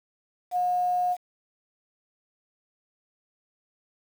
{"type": "tone with quantisation", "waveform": "sine", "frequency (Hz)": 720, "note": "F#5", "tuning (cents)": -47, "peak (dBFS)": -22, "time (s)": [0.51, 1.17], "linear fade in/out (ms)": 50, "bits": 8, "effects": []}